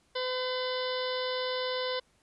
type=harmonic tone with a mistuned harmonic; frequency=508 Hz; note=B4; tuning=49 cents sharp; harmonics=1 / 2 / 3 / 4 / 6 / 7 / 8 / 9 / 10; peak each=-32 / -38 / -42 / -42 / -41 / -40 / -42 / -47 / -44 dBFS; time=0.15-2 s; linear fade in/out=10 ms; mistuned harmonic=6; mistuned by=-28 cents; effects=pink hiss -68 dBFS RMS until 2.22 s + resampled to 24000 Hz